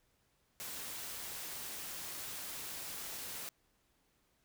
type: noise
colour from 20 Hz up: white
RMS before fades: -44 dBFS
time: 0.6-3.49 s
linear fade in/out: 0 ms
effects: pink hiss -75 dBFS RMS until 4.44 s